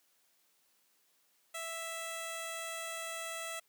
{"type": "tone with notch filter", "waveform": "5% pulse", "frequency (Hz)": 659.3, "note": "E5", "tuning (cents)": 0, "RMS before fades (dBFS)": -41, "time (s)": [1.54, 3.6], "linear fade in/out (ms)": 10, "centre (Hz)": 4900, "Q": 0.97, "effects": ["white hiss -72 dBFS RMS until 3.68 s", "high-pass 200 Hz 12 dB/octave"]}